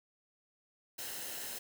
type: noise with comb filter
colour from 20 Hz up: white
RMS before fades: -42 dBFS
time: 0.98-1.59 s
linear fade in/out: 10 ms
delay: 0.86 ms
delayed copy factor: -0.5
effects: none